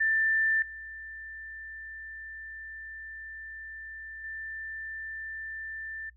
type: tone with level steps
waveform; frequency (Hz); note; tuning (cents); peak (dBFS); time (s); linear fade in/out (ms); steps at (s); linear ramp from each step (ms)
sine; 1777; A6; +17; -23 / -40 / -36; 0-6.1; 10; 0.62 / 4.24; 2
effects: noise-tail reverb RT60 0.1 s tail -24 dB re dry + added 60 Hz sine -55 dBFS peak until 6.16 s